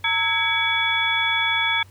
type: tone cluster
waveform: sine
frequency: 913 / 1303 / 1653 / 2266 / 3413 Hz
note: A#5 / E6 / G#6 / C#7 / G#7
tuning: -36 / -20 / -9 / +37 / +47 cents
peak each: -26 / -31 / -27 / -22 / -24 dBFS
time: 0.04-1.83 s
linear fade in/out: 5 ms
effects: added 95 Hz sine -46 dBFS peak until 1.9 s + pink hiss -55 dBFS RMS until 1.9 s

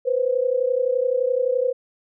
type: tone pair together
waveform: sine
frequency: 491.6 / 523.3 Hz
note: B4 / C5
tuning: -8 / 0 cents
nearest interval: minor second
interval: 108 cents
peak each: -21 dBFS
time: 0.05-1.73 s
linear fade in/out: 20 ms
effects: none

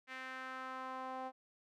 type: tone with band-pass filter sweep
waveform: sawtooth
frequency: 260 Hz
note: C4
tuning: 11 cents flat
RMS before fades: -45 dBFS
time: 0.07-1.32 s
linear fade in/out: 50 ms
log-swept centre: 2000 to 790 Hz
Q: 2.4
effects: none

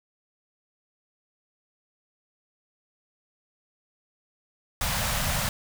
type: band-stop noise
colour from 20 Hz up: pink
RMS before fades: -27 dBFS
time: 4.81-5.49 s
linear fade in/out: 2 ms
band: 220 to 540 Hz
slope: 48 dB/octave
effects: none

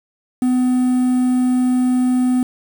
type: tone with quantisation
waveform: triangle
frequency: 251.9 Hz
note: B3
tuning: 34 cents sharp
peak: -11 dBFS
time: 0.42-2.43 s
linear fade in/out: 2 ms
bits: 6
effects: none

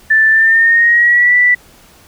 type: tone with pitch glide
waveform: sine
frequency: 1764 to 1968.6 Hz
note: A6 to B6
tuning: +4 to -6 cents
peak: -6 dBFS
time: 0.1-1.55 s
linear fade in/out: 10 ms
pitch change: +190 cents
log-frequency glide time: 0.3-1.35 s
effects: pink hiss -44 dBFS RMS until 2.07 s

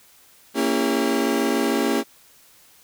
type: chord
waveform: 35% pulse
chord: A# diminished seventh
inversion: none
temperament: just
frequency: 233.1 / 279.7 / 335.6 / 402.8 Hz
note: A#3 / C#4 / E4 / G4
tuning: 0 / +16 / +31 / +47 cents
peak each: -23 / -22 / -25 / -23 dBFS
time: 0.54-2.04 s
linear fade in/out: 50 ms
effects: white hiss -53 dBFS RMS until 2.83 s

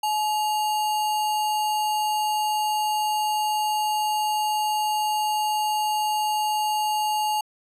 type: tone with sample-and-hold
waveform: sine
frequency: 853 Hz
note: G#5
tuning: 46 cents sharp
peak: -21 dBFS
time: 0.03-7.41 s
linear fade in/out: 5 ms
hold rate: 3675 Hz
effects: resampled to 32000 Hz

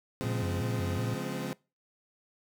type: chord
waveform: 25% pulse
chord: Db major seventh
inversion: none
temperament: equal with one note detuned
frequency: 138.59 / 174.61 / 207.7 / 256.2 Hz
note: Db3 / F3 / Ab3 / C4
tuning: 0 / 0 / 0 / -36 cents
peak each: -35 dBFS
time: 0.21-1.53 s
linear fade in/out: 0 ms
type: tone with vibrato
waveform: sine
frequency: 103.83 Hz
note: G#2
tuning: in tune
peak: -31 dBFS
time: 0.24-1.14 s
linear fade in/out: 0 ms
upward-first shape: square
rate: 2.7 Hz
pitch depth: 190 cents each way
effects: noise-tail reverb RT60 0.3 s tail -23 dB re dry

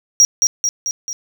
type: tone with echo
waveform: triangle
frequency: 5690 Hz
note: F8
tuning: 31 cents sharp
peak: -5 dBFS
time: 0.2-0.25 s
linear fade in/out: 0 ms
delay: 220 ms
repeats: 4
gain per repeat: -4 dB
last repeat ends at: 1.13 s
effects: none

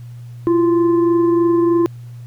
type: tone with frequency modulation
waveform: sine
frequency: 339.4 Hz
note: F4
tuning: 49 cents flat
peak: -11 dBFS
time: 0.47-1.86 s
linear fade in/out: 0 ms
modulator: 702 Hz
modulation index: 0.4
effects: added 120 Hz sine -31 dBFS peak until 2.26 s + pink hiss -54 dBFS RMS until 2.26 s

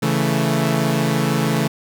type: chord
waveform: sawtooth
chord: A major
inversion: first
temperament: equal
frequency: 138.59 / 164.81 / 220 Hz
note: C#3 / E3 / A3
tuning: 0 / 0 / 0 cents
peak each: -17 dBFS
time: 0.02-1.68 s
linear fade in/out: 10 ms
effects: none

